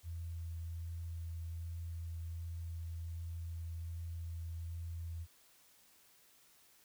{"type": "tone with vibrato", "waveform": "sine", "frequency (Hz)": 83.5, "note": "E2", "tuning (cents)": 23, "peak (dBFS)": -40, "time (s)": [0.03, 5.27], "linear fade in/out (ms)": 50, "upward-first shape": "sine", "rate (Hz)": 1.3, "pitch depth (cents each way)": 10, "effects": ["white hiss -66 dBFS RMS until 6.84 s"]}